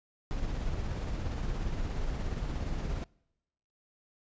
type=noise with tremolo; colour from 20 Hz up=brown; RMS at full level=-32 dBFS; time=0.31-3.04 s; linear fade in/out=0 ms; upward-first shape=sine; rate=17 Hz; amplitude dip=30%; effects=noise-tail reverb RT60 0.9 s tail -26 dB re dry + resampled to 16000 Hz